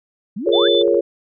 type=exponential sweep; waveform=sine; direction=up; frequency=177.7 to 1810 Hz; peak=-23 dBFS; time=0.36-0.68 s; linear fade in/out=10 ms
type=chord; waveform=sine; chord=Bb minor seventh; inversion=second; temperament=equal; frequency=349.2 / 415.3 / 466.2 / 554.4 Hz; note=F4 / Ab4 / Bb4 / Db5; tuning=0 / 0 / 0 / 0 cents; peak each=-18 dBFS; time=0.46-1.01 s; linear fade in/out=10 ms
type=click train; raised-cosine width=1 ms; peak=-25 dBFS; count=8; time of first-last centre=0.49-0.945 s; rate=15.4 Hz
type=tone; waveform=sine; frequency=3520 Hz; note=A7; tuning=in tune; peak=-18 dBFS; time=0.52-0.83 s; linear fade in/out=20 ms
effects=none